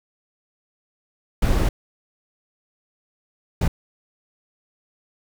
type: noise bursts at uneven times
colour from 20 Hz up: brown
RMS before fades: -18 dBFS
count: 2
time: 1.42-1.69 / 3.61-3.68 s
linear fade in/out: 5 ms
effects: none